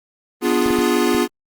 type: chord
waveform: square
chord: B diminished seventh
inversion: none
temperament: equal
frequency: 246.9 / 293.7 / 349.2 / 415.3 Hz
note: B3 / D4 / F4 / Ab4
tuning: 0 / 0 / 0 / 0 cents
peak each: -21 / -23 / -20 / -22 dBFS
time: 0.41-1.28 s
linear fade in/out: 50 ms
type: clicks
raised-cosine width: 3 ms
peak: -16 dBFS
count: 4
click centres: 0.661 / 0.706 / 0.787 / 1.148 s
effects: Opus 24 kbps